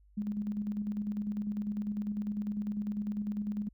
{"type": "tone with tremolo", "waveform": "sine", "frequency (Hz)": 207.7, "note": "G#3", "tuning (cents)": 0, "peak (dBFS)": -30, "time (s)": [0.17, 3.69], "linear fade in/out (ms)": 10, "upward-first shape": "square", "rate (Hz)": 10, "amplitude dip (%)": 45, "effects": ["added 50 Hz sine -59 dBFS peak until 3.73 s"]}